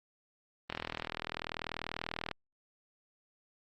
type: click train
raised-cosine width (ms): 0.3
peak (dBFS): -19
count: 66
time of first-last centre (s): 0.7-2.313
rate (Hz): 40.3
effects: Opus 32 kbps